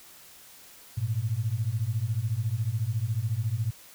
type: beating tone pair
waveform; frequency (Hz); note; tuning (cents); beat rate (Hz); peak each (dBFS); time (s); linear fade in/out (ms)
sine; 103.83 / 117.83; G#2 / A#2; 0 / +19; 14; -29 / -28; 0.97-3.71; 10
effects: white hiss -51 dBFS RMS until 3.94 s